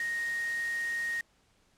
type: tone in noise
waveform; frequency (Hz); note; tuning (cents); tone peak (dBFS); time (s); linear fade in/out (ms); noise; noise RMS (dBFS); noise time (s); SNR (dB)
sine; 1864.7; A#6; 0; -30; 0-1.21; 2; white; -45; 0-1.21; +12
effects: pink hiss -68 dBFS RMS until 1.77 s + low-pass 9000 Hz 12 dB/octave